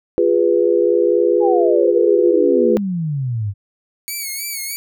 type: chord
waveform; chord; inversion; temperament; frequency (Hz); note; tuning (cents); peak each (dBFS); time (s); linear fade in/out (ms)
sine; F diminished; none; equal with one note detuned; 349.2 / 409.8 / 493.9; F4 / Ab4 / Cb5; 0 / -23 / 0; -16; 0.18-2.77; 0
type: exponential sweep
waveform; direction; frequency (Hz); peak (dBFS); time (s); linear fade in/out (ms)
sine; down; 846 to 96.4; -18; 1.4-3.54; 50
type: tone with vibrato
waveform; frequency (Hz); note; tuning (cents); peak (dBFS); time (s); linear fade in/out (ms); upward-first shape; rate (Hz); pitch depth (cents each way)
5% pulse; 2238; C#7; +16; -14; 4.08-4.76; 0; sine; 3.2; 72
effects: none